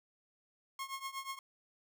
sawtooth tone with tremolo, 1080 Hz, C#6, 45 cents flat, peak -33 dBFS, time 0.79-1.39 s, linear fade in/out 2 ms, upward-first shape triangle, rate 8.3 Hz, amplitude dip 90%, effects none

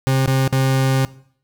40% pulse tone with dropouts, 133 Hz, C3, 29 cents sharp, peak -13 dBFS, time 0.07-1.05 s, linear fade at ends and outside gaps 0 ms, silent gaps 0.259-0.276 / 0.477-0.526 s, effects noise-tail reverb RT60 0.6 s tail -20 dB re dry

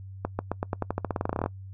accelerating click train, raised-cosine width 1 ms, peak -13 dBFS, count 20, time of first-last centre 0.25-1.461 s, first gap 140 ms, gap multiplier 0.9, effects noise-tail reverb RT60 0.1 s tail -24 dB re dry + added 96 Hz sine -39 dBFS peak until 1.73 s

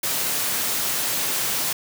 white high-pass noise, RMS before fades -24 dBFS, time 0.03-1.73 s, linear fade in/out 5 ms, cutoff 100 Hz, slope 96 dB/octave, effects none

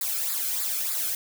blue noise with flanger, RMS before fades -28 dBFS, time 0.01-1.15 s, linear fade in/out 2 ms, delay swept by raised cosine 0.33 to 1.09 ms, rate 3.3 Hz, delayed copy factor -0.7, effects none

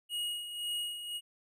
square tone with tremolo, 2885 Hz, F#7, 44 cents flat, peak -33 dBFS, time 0.09-1.21 s, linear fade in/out 50 ms, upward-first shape sine, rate 1.9 Hz, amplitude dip 60%, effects none

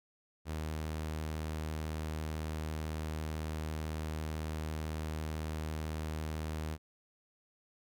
sawtooth tone, 78 Hz, D#2, 5 cents sharp, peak -32 dBFS, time 0.45-6.78 s, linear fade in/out 50 ms, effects none

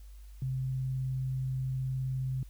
sine tone with vibrato, 130.81 Hz, C3, in tune, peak -30 dBFS, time 0.42-2.43 s, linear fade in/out 2 ms, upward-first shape square, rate 19 Hz, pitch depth 8 cents each way, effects added 50 Hz sine -46 dBFS peak until 2.49 s + white hiss -65 dBFS RMS until 2.49 s

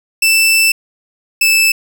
sawtooth tone pair in turn, 2654 / 2631 Hz, E7 / E7, +11 / -4 cents, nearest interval unison, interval 15 cents, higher first, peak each -5 dBFS, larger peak neither, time 0.22-0.72 / 1.41-1.72 s, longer first, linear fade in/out 5 ms, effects none

